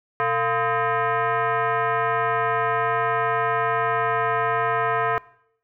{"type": "tone with frequency modulation", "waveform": "sine", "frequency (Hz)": 122.7, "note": "B2", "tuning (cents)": -11, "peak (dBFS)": -19, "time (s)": [0.2, 5.18], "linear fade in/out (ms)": 0, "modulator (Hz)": 573, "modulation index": 2.7, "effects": ["noise-tail reverb RT60 0.7 s tail -21 dB re dry"]}